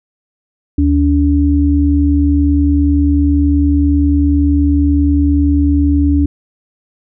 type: tone pair together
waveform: sine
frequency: 75.8 / 286.2 Hz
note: D#2 / D4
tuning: -45 / -45 cents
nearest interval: octave + major seventh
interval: 2300 cents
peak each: -11 dBFS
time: 0.78-6.26 s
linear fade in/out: 5 ms
effects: none